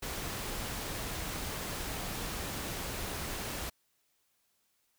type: noise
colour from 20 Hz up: pink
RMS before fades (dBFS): -38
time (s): 0.02-3.7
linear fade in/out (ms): 10
effects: white hiss -75 dBFS RMS until 4.98 s